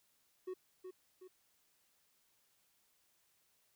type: tone with echo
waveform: triangle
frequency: 370 Hz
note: F#4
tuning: in tune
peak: -38 dBFS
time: 0.47-0.54 s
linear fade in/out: 10 ms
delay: 370 ms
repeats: 2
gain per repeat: -6 dB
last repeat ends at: 1.28 s
effects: white hiss -75 dBFS RMS until 3.75 s